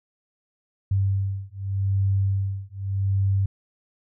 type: beating tone pair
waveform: sine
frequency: 97.3 / 98.14 Hz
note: G2 / G2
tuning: -12 / +2 cents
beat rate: 0.84 Hz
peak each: -24 dBFS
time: 0.91-3.46 s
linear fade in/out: 5 ms
effects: none